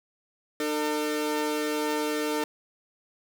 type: tone pair together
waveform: sawtooth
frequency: 301.9 / 451.9 Hz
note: D4 / A4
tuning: +48 / +46 cents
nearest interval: perfect fifth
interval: 698 cents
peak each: -25 dBFS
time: 0.6-2.44 s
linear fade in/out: 2 ms
effects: none